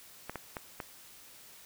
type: clicks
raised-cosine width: 0.5 ms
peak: -22 dBFS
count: 4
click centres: 0.296 / 0.357 / 0.568 / 0.802 s
effects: white hiss -54 dBFS RMS until 1.65 s